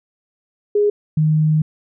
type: tone pair in turn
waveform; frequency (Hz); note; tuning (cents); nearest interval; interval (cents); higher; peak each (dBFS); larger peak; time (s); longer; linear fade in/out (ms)
sine; 413.6 / 154.92; G#4 / D#3; -7 / -7; octave + perfect fourth; 1700; first; -12; neither; 0.75-0.9 / 1.17-1.62; second; 5
effects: none